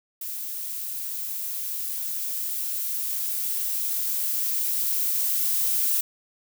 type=noise with level ramp; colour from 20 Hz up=violet; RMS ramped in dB=-33 to -23 dBFS; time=0.21-6.01 s; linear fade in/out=5 ms; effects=none